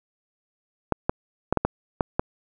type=clicks; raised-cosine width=1 ms; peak=-6 dBFS; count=7; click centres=0.923 / 1.095 / 1.526 / 1.573 / 1.65 / 2.008 / 2.195 s; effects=none

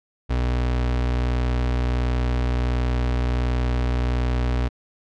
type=tone; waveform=35% pulse; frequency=61.4 Hz; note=B1; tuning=9 cents flat; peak=-18 dBFS; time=0.29-4.69 s; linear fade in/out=20 ms; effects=low-pass 4000 Hz 12 dB/octave

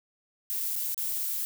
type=noise with dropouts; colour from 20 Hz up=violet; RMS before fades=-31 dBFS; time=0.5-1.45 s; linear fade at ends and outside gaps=0 ms; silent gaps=0.756-0.762 / 0.945-0.978 s; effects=none

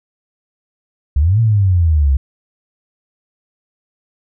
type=exponential two-way sweep; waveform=sine; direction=up then down; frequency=65.41 to 116.54 to 65.41 Hz; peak=-9 dBFS; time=1.16-2.17 s; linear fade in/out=5 ms; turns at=1.4 s; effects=none

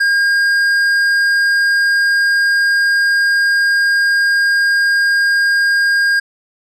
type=tone with tanh clipping; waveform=triangle; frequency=1616 Hz; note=G#6; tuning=48 cents flat; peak=-12 dBFS; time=0-6.2 s; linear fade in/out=10 ms; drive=13 dB; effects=none

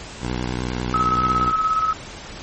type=tone with vibrato; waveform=10% pulse; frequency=61.8 Hz; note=B1; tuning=2 cents sharp; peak=-15 dBFS; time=0.2-1.53 s; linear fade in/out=50 ms; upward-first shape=sine; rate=10 Hz; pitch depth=68 cents each way
type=tone with tremolo; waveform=sine; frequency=1286 Hz; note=E6; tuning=43 cents flat; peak=-15 dBFS; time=0.94-1.93 s; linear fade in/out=2 ms; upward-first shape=square; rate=17 Hz; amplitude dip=45%
effects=pink hiss -36 dBFS RMS until 2.42 s + MP3 32 kbps

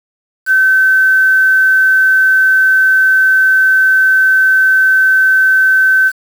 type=tone with quantisation; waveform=sine; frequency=1535 Hz; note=G6; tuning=37 cents flat; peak=-6 dBFS; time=0.46-6.12 s; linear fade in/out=50 ms; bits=5; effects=none

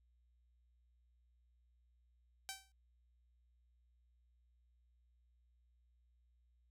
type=tone with exponential decay; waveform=5% pulse; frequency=774 Hz; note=G5; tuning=22 cents flat; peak=-29 dBFS; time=2.49-2.72 s; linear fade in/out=0 ms; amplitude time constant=48 ms; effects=added 60 Hz sine -70 dBFS peak until 6.7 s

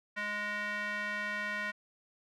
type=tone with band-pass filter; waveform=square; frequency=207.7 Hz; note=G#3; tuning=in tune; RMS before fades=-36 dBFS; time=0.16-1.72 s; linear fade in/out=20 ms; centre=1800 Hz; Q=3.5; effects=none

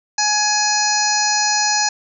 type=harmonic tone; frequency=840 Hz; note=G#5; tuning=19 cents sharp; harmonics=1 / 2 / 3 / 5 / 6 / 7 / 8; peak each=-20 / -23 / -28 / -23 / -23 / -22 / -23 dBFS; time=0.18-1.89 s; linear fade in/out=5 ms; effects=none

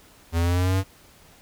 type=linear sweep; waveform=square; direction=up; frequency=82.41 to 97 Hz; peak=-20 dBFS; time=0.32-0.84 s; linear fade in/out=50 ms; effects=pink hiss -53 dBFS RMS until 1.41 s

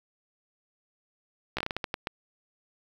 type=slowing click train; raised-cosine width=0.3 ms; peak=-14 dBFS; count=10; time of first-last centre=1.57-2.071 s; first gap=15 ms; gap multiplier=1.31; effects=7-bit

